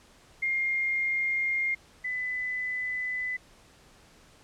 sine tone pair in turn, 2122 / 2003 Hz, C7 / B6, +24 / +24 cents, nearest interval minor second, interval 100 cents, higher first, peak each -25 / -29 dBFS, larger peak first, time 0.42-1.75 / 2.04-3.37 s, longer neither, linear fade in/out 10 ms, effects pink hiss -57 dBFS RMS until 4.43 s + low-pass 9000 Hz 12 dB/octave

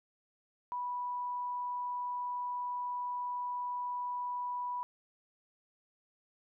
sine tone, 983 Hz, B5, 8 cents flat, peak -34 dBFS, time 0.72-4.83 s, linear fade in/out 0 ms, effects none

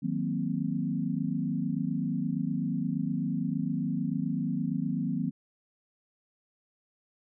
sine chord, C half-diminished seventh, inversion first, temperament equal with one note detuned, 158.19 / 185 / 233.1 / 261.6 Hz, Eb3 / Gb3 / Bb3 / C4, +29 / 0 / 0 / 0 cents, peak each -33 dBFS, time 0.02-5.31 s, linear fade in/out 20 ms, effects none

